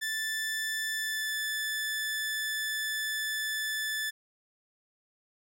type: tone with pitch glide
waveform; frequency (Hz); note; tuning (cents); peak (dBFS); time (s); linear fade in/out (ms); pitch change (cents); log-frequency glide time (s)
sawtooth; 1760 to 1745.8; A6 to A6; 0 to -14; -27; 0.01-4.11; 20; -14; 0.93-1.38
effects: none